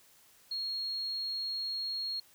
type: tone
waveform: sine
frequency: 4275 Hz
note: C8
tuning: 36 cents sharp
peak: -33 dBFS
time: 0.51-2.2 s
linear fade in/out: 5 ms
effects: white hiss -62 dBFS RMS until 2.34 s